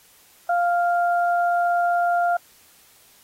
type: tone pair together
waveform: sine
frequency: 698.5 / 1397 Hz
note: F5 / F6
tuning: 0 / 0 cents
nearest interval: octave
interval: 1200 cents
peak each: -18 / -26 dBFS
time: 0.49-2.37 s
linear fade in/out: 5 ms
effects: white hiss -54 dBFS RMS until 3.23 s + AAC 48 kbps

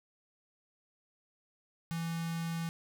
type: tone with notch filter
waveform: square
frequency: 166.1 Hz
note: E3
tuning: 13 cents sharp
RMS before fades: -36 dBFS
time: 1.91-2.69 s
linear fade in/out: 0 ms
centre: 460 Hz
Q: 0.86
effects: none

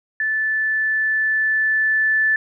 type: tone with level ramp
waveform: sine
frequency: 1750 Hz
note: A6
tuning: 10 cents flat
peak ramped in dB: -18 to -14 dBFS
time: 0.2-2.36 s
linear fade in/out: 2 ms
effects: none

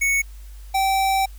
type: tone pair in turn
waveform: square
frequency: 2217 / 774.8 Hz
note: C#7 / G5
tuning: 0 / -20 cents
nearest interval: octave + tritone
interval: 1820 cents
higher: first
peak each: -18 dBFS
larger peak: neither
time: 0.01-0.22 / 0.74-1.26 s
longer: second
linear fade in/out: 10 ms
effects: added 50 Hz sine -36 dBFS peak until 1.38 s + white hiss -53 dBFS RMS until 1.38 s

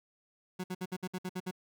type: tone bursts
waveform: 30% pulse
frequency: 183.6 Hz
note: F#3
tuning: 13 cents flat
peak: -32 dBFS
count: 9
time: 0.59-1.512 s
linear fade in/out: 10 ms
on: 50 ms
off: 59 ms
effects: none

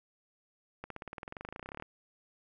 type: accelerating click train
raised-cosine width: 0.5 ms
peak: -26 dBFS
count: 25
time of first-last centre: 0.84-1.824 s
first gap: 63 ms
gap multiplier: 0.96
effects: none

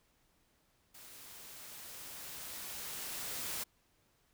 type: noise with level ramp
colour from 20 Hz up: white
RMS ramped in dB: -54 to -39 dBFS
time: 0.94-3.64 s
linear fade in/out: 10 ms
effects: pink hiss -73 dBFS RMS until 4.33 s

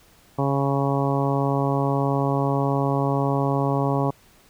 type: harmonic tone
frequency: 138.59 Hz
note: C#3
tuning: in tune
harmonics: 1 / 2 / 3 / 4 / 5 / 6 / 7 / 8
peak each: -23 / -26 / -28 / -29 / -30 / -31 / -31 / -32 dBFS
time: 0.38-4.11 s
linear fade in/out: 10 ms
effects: pink hiss -55 dBFS RMS until 4.49 s

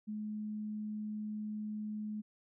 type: tone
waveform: sine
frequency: 212.5 Hz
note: G#3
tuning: 40 cents sharp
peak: -37 dBFS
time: 0.07-2.22 s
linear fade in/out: 20 ms
effects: none

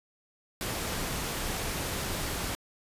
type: noise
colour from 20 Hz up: pink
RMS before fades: -33 dBFS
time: 0.61-2.55 s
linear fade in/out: 0 ms
effects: resampled to 32000 Hz

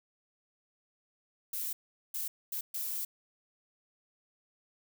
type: noise bursts at uneven times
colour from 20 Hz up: violet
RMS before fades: -36 dBFS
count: 4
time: 1.53-1.73 / 2.14-2.28 / 2.52-2.61 / 2.74-3.05 s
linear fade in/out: 5 ms
effects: none

